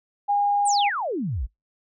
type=tone; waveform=sine; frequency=814 Hz; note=G#5; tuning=35 cents flat; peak=-18 dBFS; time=0.28-0.9 s; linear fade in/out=20 ms
type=exponential sweep; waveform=sine; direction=down; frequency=9540 to 46.25 Hz; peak=-24 dBFS; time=0.65-1.47 s; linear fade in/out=20 ms
effects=noise-tail reverb RT60 0.2 s tail -26 dB re dry